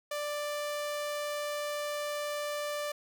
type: tone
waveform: sawtooth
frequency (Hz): 589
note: D5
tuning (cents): +5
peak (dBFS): -29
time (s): 0.11-2.92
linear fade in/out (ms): 5
effects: none